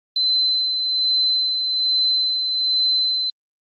sine tone with tremolo, 4058 Hz, B7, 46 cents sharp, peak -15 dBFS, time 0.16-3.3 s, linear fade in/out 2 ms, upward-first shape sine, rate 1.2 Hz, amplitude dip 40%, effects Opus 24 kbps

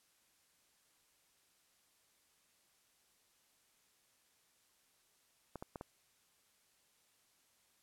clicks, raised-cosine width 1 ms, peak -30 dBFS, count 4, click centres 5.557 / 5.625 / 5.758 / 5.811 s, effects white hiss -73 dBFS RMS until 7.82 s + low-pass 12000 Hz 12 dB/octave

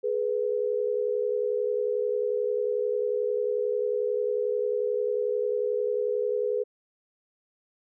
sine tone pair together, 421.4 / 492.6 Hz, G#4 / B4, +25 / -5 cents, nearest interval minor third, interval 270 cents, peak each -27 dBFS, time 0.03-6.64 s, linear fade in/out 20 ms, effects none

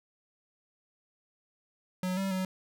square tone with pitch steps, 183.9 / 193.7 / 186.9 Hz, F#3 / G3 / F#3, -10 / -20 / +18 cents, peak -30 dBFS, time 2.03-2.45 s, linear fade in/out 2 ms, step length 140 ms, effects none

